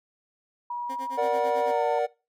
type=tone with pitch glide; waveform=sine; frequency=963 to 903.7 Hz; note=B5 to A5; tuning=-44 to +46 cents; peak=-29 dBFS; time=0.7-1.99 s; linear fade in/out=5 ms; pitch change=-110 cents; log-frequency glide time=1.65-1.85 s
type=tone with tremolo; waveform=20% pulse; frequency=264.7 Hz; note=C4; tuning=20 cents sharp; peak=-32 dBFS; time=0.89-1.72 s; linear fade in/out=10 ms; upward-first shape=sine; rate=9 Hz; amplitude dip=100%
type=chord; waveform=triangle; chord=Bb augmented; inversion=none; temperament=equal with one note detuned; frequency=470.2 / 587.3 / 740 Hz; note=Bb4 / D5 / F#5; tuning=+15 / 0 / 0 cents; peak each=-25 dBFS; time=1.17-2.07 s; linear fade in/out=20 ms
effects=noise-tail reverb RT60 0.3 s tail -23 dB re dry